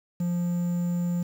triangle tone with quantisation, 174.61 Hz, F3, in tune, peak -22 dBFS, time 0.2-1.23 s, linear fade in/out 5 ms, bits 8, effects none

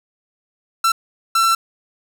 45% pulse tone bursts at uneven times, 1344 Hz, E6, 33 cents sharp, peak -13 dBFS, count 2, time 0.84-0.92 / 1.35-1.55 s, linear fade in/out 5 ms, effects none

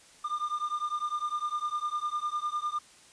triangle beating tone pair, 1200 / 1209.9 Hz, D6 / D#6, +37 / -49 cents, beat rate 9.9 Hz, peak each -31 dBFS, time 0.24-2.79 s, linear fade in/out 10 ms, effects white hiss -56 dBFS RMS until 3.12 s + resampled to 22050 Hz

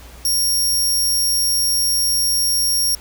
20% pulse tone, 5580 Hz, F8, 2 cents flat, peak -10 dBFS, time 0.25-2.95 s, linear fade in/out 2 ms, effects added 60 Hz sine -40 dBFS peak until 3 s + pink hiss -43 dBFS RMS until 3 s

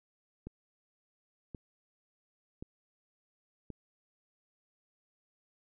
click train, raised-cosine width 3 ms, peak -29 dBFS, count 4, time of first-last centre 0.47-3.703 s, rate 0.928 Hz, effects none

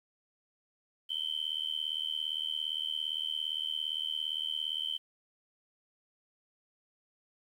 sine tone with amplitude modulation, 3092 Hz, G7, 24 cents flat, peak -27 dBFS, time 1.09-4.98 s, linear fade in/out 20 ms, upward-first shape sine, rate 77.5 Hz, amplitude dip 100%, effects tanh soft clip ceiling -25 dBFS + 10-bit

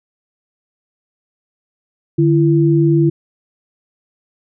sine tone pair together, 148.8 / 335.1 Hz, D3 / E4, +23 / +29 cents, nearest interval octave + major second, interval 1406 cents, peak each -12 dBFS, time 2.18-3.1 s, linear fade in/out 10 ms, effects none

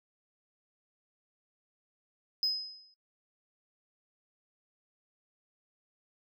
sine tone with exponential decay, 5060 Hz, D#8, 28 cents sharp, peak -23 dBFS, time 2.43-2.94 s, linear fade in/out 1 ms, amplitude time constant 110 ms, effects noise-tail reverb RT60 0.2 s tail -26 dB re dry + tanh soft clip ceiling -23 dBFS

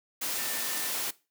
sine tone in noise, 1792 Hz, A6, 31 cents sharp, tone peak -42 dBFS, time 0.38-0.9 s, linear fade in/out 10 ms, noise white, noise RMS -32 dBFS, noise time 0.21-1.11 s, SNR -13 dB, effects noise-tail reverb RT60 0.3 s tail -20 dB re dry + high-pass 200 Hz 12 dB/octave

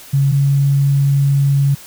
sine tone pair in turn, 138.4 / 139.52 Hz, C#3 / C#3, -2 / +12 cents, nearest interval unison, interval 14 cents, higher second, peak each -10 dBFS, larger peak neither, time 0.13-0.32 / 0.32-1.75 s, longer second, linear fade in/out 10 ms, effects white hiss -38 dBFS RMS until 1.86 s

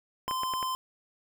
clicks, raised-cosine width 0.5 ms, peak -21 dBFS, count 5, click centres 0.28 / 0.311 / 0.434 / 0.537 / 0.628 s
square tone, 1034 Hz, C6, 21 cents flat, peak -30 dBFS, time 0.28-0.75 s, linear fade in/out 0 ms
effects none

